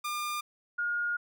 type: tone pair in turn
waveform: sawtooth / sine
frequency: 1203 / 1427 Hz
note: D6 / F6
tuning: +41 / +37 cents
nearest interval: minor third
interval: 296 cents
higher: second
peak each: -28 dBFS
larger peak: neither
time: 0.04-0.41 / 0.78-1.17 s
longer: second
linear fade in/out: 10 ms
effects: none